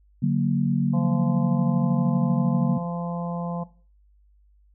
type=chord; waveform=sine; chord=D augmented; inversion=none; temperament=equal with one note detuned; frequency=144.31 / 185 / 233.1 Hz; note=D3 / F#3 / A#3; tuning=-30 / 0 / 0 cents; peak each=-22 / -23 / -24 dBFS; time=0.22-2.78 s; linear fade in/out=10 ms
type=harmonic tone; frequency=172.3 Hz; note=F3; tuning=23 cents flat; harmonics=1 / 3 / 4 / 5 / 6; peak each=-28 / -36 / -37 / -40 / -39 dBFS; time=0.93-3.64 s; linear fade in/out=10 ms
effects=noise-tail reverb RT60 0.4 s tail -17 dB re dry + added 50 Hz sine -55 dBFS peak until 4.74 s